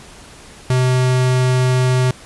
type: tone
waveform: square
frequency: 127.6 Hz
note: C3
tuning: 43 cents flat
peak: -13 dBFS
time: 0.7-2.11 s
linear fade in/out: 2 ms
effects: pink hiss -40 dBFS RMS until 2.25 s + resampled to 24000 Hz